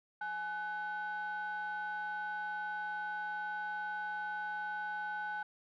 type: ring-modulated tone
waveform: triangle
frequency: 329.6 Hz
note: E4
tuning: in tune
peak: -30 dBFS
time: 0.21-5.43 s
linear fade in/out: 5 ms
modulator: 1170 Hz
effects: tanh soft clip ceiling -31 dBFS